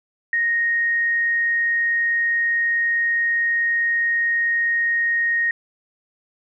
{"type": "tone", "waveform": "sine", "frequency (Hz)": 1864.7, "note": "A#6", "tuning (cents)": 0, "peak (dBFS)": -17, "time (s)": [0.33, 5.51], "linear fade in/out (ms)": 2, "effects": []}